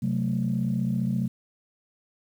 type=chord; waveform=sine; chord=F# diminished; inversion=second; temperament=equal; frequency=130.81 / 185 / 220 Hz; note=C3 / F#3 / A3; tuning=0 / 0 / 0 cents; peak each=-27 dBFS; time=0.02-1.28 s; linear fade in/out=10 ms; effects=tanh soft clip ceiling -16 dBFS + 9-bit